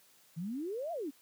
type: exponential two-way sweep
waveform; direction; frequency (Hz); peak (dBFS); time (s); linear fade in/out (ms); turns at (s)
sine; up then down; 153.8 to 712 to 256.3; -35; 0.36-1.11; 20; 0.92
effects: white hiss -64 dBFS RMS until 1.21 s + high-pass 100 Hz 12 dB/octave